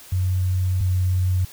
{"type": "tone pair in turn", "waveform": "sine", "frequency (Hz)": [92.3, 91.79], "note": ["F#2", "F#2"], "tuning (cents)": [-4, -13], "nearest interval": "unison", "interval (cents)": 9, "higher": "first", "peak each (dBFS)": [-18, -17], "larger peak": "second", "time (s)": [[0.12, 0.81], [0.81, 1.45]], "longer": "first", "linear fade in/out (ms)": 5, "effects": ["white hiss -44 dBFS RMS until 1.52 s"]}